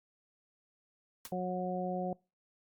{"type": "noise with exponential decay", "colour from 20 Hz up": "white", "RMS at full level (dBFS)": -40, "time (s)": [1.25, 1.33], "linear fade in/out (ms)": 1, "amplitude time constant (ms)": 17}
{"type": "harmonic tone", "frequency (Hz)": 182.2, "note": "F#3", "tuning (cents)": -26, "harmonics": [1, 2, 3, 4], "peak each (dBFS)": [-36, -41, -38, -38], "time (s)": [1.32, 2.13], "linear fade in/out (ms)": 2}
{"effects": ["noise-tail reverb RT60 0.3 s tail -26 dB re dry", "Opus 48 kbps"]}